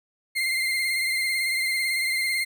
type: tone with vibrato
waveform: 35% pulse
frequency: 2100 Hz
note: C7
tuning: 6 cents sharp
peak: -21 dBFS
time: 0.35-2.45 s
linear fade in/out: 20 ms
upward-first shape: sine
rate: 18 Hz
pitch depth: 36 cents each way
effects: none